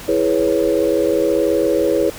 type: chord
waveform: sine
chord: C# minor seventh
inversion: first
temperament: equal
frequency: 329.6 / 415.3 / 493.9 / 554.4 Hz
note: E4 / G#4 / B4 / C#5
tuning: 0 / 0 / 0 / 0 cents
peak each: -19 dBFS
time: 0.08-2.1 s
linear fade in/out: 5 ms
effects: pink hiss -34 dBFS RMS until 2.18 s